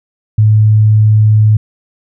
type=tone; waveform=sine; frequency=107.5 Hz; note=A2; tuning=40 cents flat; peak=-4 dBFS; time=0.38-1.57 s; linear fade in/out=5 ms; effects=none